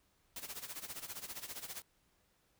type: noise with tremolo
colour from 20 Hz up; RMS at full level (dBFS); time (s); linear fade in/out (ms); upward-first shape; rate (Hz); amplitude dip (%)
white; -43; 0.36-1.82; 2; sine; 15; 80
effects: pink hiss -74 dBFS RMS until 2.59 s